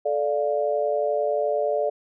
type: chord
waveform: sine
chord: D minor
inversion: second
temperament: equal with one note detuned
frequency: 435.7 / 587.3 / 698.5 Hz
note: A4 / D5 / F5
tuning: -17 / 0 / 0 cents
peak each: -26 / -23 / -28 dBFS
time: 0.05-1.9 s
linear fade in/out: 10 ms
effects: none